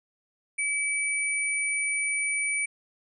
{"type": "tone pair together", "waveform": "sine", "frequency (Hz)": [2287, 9148], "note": ["D7", "D9"], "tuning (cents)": [-47, -47], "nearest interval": "2 octaves", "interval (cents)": 2400, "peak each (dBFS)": [-26, -31], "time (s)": [0.58, 2.66], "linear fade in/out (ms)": 10, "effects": []}